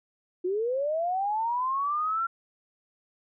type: linear sweep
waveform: sine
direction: up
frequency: 349.2 to 1375 Hz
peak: -25 dBFS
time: 0.44-2.27 s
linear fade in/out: 10 ms
effects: none